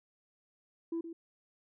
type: tone with echo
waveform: sine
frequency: 332.5 Hz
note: E4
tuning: 15 cents sharp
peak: -31 dBFS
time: 0.92-1.01 s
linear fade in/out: 5 ms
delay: 120 ms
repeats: 1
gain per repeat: -10 dB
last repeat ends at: 1.13 s
effects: tanh soft clip ceiling -30 dBFS